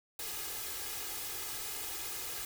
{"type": "noise with comb filter", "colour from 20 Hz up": "white", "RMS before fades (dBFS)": -40, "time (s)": [0.19, 2.45], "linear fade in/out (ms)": 2, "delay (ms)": 2.4, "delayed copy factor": 0.75, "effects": []}